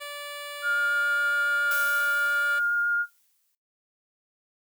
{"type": "tone", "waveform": "10% pulse", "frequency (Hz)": 580, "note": "D5", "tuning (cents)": -22, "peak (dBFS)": -27, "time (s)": [0, 2.6], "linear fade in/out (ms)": 20}
{"type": "tone with vibrato", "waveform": "sine", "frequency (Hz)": 1416, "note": "F6", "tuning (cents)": 23, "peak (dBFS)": -22, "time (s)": [0.62, 3.06], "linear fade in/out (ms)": 50, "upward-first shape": "triangle", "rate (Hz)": 7.2, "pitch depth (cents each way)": 10}
{"type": "noise with exponential decay", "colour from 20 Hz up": "blue", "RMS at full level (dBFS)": -33, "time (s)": [1.71, 3.55], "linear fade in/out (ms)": 2, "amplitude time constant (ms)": 400}
{"effects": ["noise-tail reverb RT60 0.2 s tail -19 dB re dry"]}